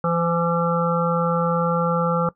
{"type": "harmonic tone with a mistuned harmonic", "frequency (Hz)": 168.8, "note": "E3", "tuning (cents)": 41, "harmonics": [1, 3, 5, 7, 8], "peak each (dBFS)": [-22, -23, -29, -26, -26], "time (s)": [0.04, 2.29], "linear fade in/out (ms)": 2, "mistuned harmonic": 3, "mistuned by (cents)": 17, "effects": ["noise-tail reverb RT60 0.1 s tail -18 dB re dry"]}